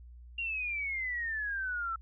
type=exponential sweep; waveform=sine; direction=down; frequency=2794 to 1318 Hz; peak=-32 dBFS; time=0.38-1.96 s; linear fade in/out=5 ms; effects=added 60 Hz sine -48 dBFS peak until 2.01 s